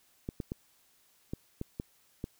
clicks, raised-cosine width 3 ms, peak -22 dBFS, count 7, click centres 0.289 / 0.402 / 0.519 / 1.335 / 1.614 / 1.799 / 2.241 s, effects white hiss -67 dBFS RMS until 2.39 s

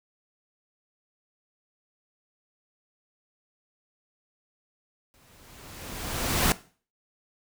pink noise with exponential growth, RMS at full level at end -21 dBFS, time 5.14-6.52 s, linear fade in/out 0 ms, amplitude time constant 300 ms, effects noise-tail reverb RT60 0.4 s tail -18 dB re dry

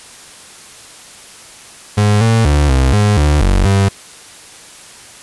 35% pulse tone with pitch steps, 104.1 / 113.4 / 73.1 / 65.8 / 103.9 / 74.1 / 47.08 / 98.1 Hz, G#2 / A#2 / D2 / C2 / G#2 / D2 / F#1 / G2, +5 / -47 / -7 / +10 / +1 / +16 / +31 / +2 cents, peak -7 dBFS, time 1.97-3.89 s, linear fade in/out 10 ms, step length 240 ms, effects white hiss -37 dBFS RMS until 5.22 s + resampled to 24000 Hz

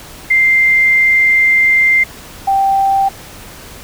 sine tone pair in turn, 2093 / 782.5 Hz, C7 / G5, 0 / -3 cents, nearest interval octave + perfect fourth, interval 1703 cents, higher first, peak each -7 / -9 dBFS, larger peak first, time 0.3-2.04 / 2.47-3.09 s, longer first, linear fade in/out 10 ms, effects pink hiss -34 dBFS RMS until 3.83 s

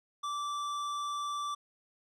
sine tone with hard clipping, 1166 Hz, D6, 13 cents flat, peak -35 dBFS, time 0.23-1.55 s, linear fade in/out 10 ms, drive 12 dB, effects none

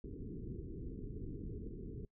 pink low-pass noise, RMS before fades -45 dBFS, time 0.04-2.05 s, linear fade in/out 2 ms, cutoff 450 Hz, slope 96 dB/octave, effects noise-tail reverb RT60 0.1 s tail -23 dB re dry

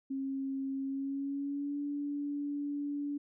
sine tone with pitch glide, 270.2 to 287.9 Hz, C#4 to D4, -44 to -34 cents, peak -33 dBFS, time 0.1-3.18 s, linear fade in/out 10 ms, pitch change +110 cents, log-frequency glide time 0.84-1.79 s, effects none

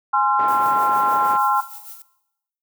sine chord, F minor, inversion first, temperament equal with one note detuned, 830.6 / 1046.5 / 1365 Hz, Ab5 / C6 / F6, 0 / 0 / -40 cents, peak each -19 dBFS, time 0.13-1.61 s, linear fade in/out 10 ms
pink band-pass noise, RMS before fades -33 dBFS, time 0.39-1.37 s, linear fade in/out 2 ms, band 310 to 1300 Hz, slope 12 dB/octave
violet noise with tremolo, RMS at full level -36 dBFS, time 0.48-2.02 s, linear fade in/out 2 ms, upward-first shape sine, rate 6.5 Hz, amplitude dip 60%
effects noise-tail reverb RT60 0.9 s tail -18 dB re dry

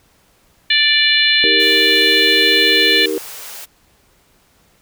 harmonic tone, 587.3 Hz, D5, in tune, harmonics 3 / 4 / 5 / 6 / 7, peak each -17 / -17 / -17 / -17 / -17 dBFS, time 0.7-3.06 s, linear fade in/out 5 ms
sine chord, Eb major, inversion none, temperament equal with one note detuned, 312.9 / 392 / 466.2 Hz, Eb4 / G4 / Bb4, +10 / 0 / 0 cents, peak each -23 / -21 / -21 dBFS, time 1.44-3.18 s, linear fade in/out 0 ms
white high-pass noise, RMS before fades -32 dBFS, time 1.59-3.66 s, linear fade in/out 20 ms, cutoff 390 Hz, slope 96 dB/octave
effects pink hiss -55 dBFS RMS until 4.81 s

